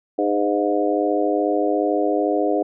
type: harmonic tone with a mistuned harmonic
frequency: 102.4 Hz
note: G#2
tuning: 24 cents flat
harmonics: 3 / 4 / 5 / 6 / 7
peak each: -22 / -23 / -24 / -25 / -25 dBFS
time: 0.18-2.63 s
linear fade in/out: 10 ms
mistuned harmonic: 6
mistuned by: +24 cents
effects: none